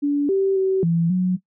sine tone with pitch steps, 287.6 / 388 / 381.2 / 167.6 / 183.1 Hz, D4 / G4 / G4 / E3 / F#3, -36 / -18 / -48 / +29 / -18 cents, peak -16 dBFS, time 0.02-1.37 s, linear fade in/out 20 ms, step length 270 ms, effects noise-tail reverb RT60 0.1 s tail -17 dB re dry

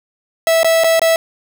45% pulse tone with dropouts, 655 Hz, E5, 11 cents flat, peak -10 dBFS, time 0.47-1.16 s, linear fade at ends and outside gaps 1 ms, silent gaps 0.632-0.645 / 0.837-0.843 / 0.995-1.017 s, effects 7-bit

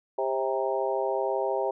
harmonic tone with a mistuned harmonic, 132.9 Hz, C3, 27 cents sharp, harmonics 3 / 4 / 5 / 6 / 7, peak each -30 / -30 / -31 / -33 / -34 dBFS, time 0.18-1.71 s, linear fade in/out 5 ms, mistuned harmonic 5, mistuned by -38 cents, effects none

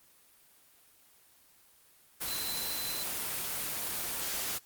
sine tone in noise, 4044 Hz, B7, 40 cents sharp, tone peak -38 dBFS, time 2.26-3.04 s, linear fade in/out 20 ms, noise white, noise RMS -35 dBFS, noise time 2.2-4.59 s, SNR -6 dB, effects white hiss -62 dBFS RMS until 4.65 s + Opus 24 kbps

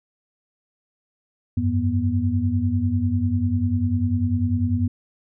sine tone cluster, 91 / 101.1 / 243.5 Hz, F#2 / G#2 / B3, -28 / -46 / -24 cents, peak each -23 dBFS, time 1.57-4.88 s, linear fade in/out 5 ms, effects none

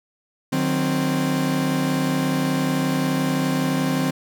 40% pulse chord, C diminished, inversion first, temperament equal with one note detuned, 153.42 / 185 / 261.6 Hz, Eb3 / Gb3 / C4, -24 / 0 / 0 cents, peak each -24 / -26 / -21 dBFS, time 0.52-4.11 s, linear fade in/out 10 ms, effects none

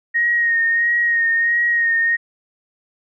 sine tone with vibrato, 1867 Hz, A#6, 2 cents sharp, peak -14 dBFS, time 0.14-2.17 s, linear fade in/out 20 ms, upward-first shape sine, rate 1.5 Hz, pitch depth 29 cents each way, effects none

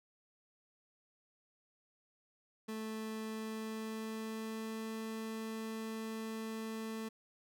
30% pulse tone with pitch glide, 219.3 to 221.8 Hz, A3 to A3, -6 to +14 cents, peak -37 dBFS, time 2.68-7.09 s, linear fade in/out 10 ms, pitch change +20 cents, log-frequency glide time 3.23-4.92 s, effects none

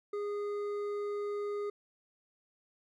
sine tone with hard clipping, 411.1 Hz, G#4, 18 cents flat, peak -35 dBFS, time 0.13-1.7 s, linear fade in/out 5 ms, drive 7 dB, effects none

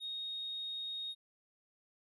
triangle tone, 3729 Hz, A#7, in tune, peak -35 dBFS, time 0-1.15 s, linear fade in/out 50 ms, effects tanh soft clip ceiling -36 dBFS + resampled to 32000 Hz

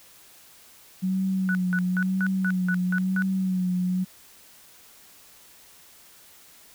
sine tone with vibrato, 185.6 Hz, F#3, 6 cents sharp, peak -22 dBFS, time 1.02-4.05 s, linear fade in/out 20 ms, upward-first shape sine, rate 1 Hz, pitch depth 44 cents each way
sine tone bursts, 1480 Hz, F#6, in tune, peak -25 dBFS, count 8, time 1.49-3.222 s, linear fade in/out 0 ms, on 59 ms, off 180 ms
effects white hiss -52 dBFS RMS until 6.74 s

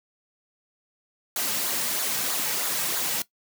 white noise with flanger, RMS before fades -27 dBFS, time 1.36-3.22 s, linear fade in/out 2 ms, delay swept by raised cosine 0.35 to 2.95 ms, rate 3.1 Hz, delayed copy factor -0.5, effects noise-tail reverb RT60 0.1 s tail -17 dB re dry + high-pass 150 Hz 12 dB/octave

